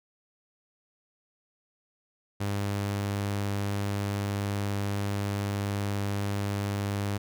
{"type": "tone", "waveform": "sawtooth", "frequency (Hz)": 100.8, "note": "G2", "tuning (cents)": 49, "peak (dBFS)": -24, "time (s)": [2.4, 7.18], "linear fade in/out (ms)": 10, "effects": []}